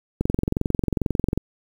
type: click train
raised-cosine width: 3 ms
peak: -8 dBFS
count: 27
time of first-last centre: 0.21-1.376 s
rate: 22.3 Hz
effects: 7-bit